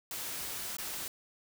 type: noise with dropouts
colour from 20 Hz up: white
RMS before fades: -39 dBFS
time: 0.11-1.08 s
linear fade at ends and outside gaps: 1 ms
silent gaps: 0.768-0.784 s
effects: none